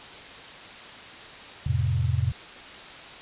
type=chord; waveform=sine; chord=F major; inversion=none; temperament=equal; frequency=87.31 / 110 / 130.81 Hz; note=F2 / A2 / C3; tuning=0 / 0 / 0 cents; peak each=-26 dBFS; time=1.66-2.32 s; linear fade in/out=5 ms; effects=white hiss -42 dBFS RMS until 3.21 s + resampled to 8000 Hz

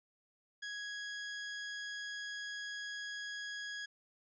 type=tone; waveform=sawtooth; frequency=1661.2 Hz; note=G#6; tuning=in tune; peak=-37 dBFS; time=0.62-3.86 s; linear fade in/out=10 ms; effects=resampled to 16000 Hz

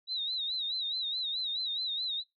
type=tone with vibrato; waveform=sine; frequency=3861 Hz; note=B7; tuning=40 cents flat; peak=-31 dBFS; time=0.07-2.24 s; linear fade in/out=50 ms; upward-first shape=sine; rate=4.7 Hz; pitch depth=100 cents each way; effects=noise-tail reverb RT60 0.2 s tail -24 dB re dry

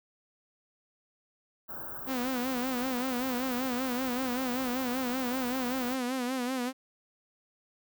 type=band-stop noise; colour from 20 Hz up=white; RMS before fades=-40 dBFS; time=1.68-5.96 s; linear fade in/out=20 ms; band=1600 to 15000 Hz; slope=96 dB/octave
type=tone with vibrato; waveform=sawtooth; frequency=253.3 Hz; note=B3; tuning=44 cents sharp; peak=-26 dBFS; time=2.06-6.73 s; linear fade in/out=50 ms; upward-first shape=sine; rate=5.2 Hz; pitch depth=81 cents each way
effects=none

